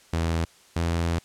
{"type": "tone pair in turn", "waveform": "sawtooth", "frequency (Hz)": [82.7, 84.15], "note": ["E2", "E2"], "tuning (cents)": [6, 36], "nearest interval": "unison", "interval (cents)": 30, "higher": "second", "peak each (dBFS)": -19, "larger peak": "neither", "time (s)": [[0.13, 0.45], [0.76, 1.19]], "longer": "second", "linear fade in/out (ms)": 5, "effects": ["white hiss -55 dBFS RMS until 1.24 s", "low-pass 9000 Hz 12 dB/octave"]}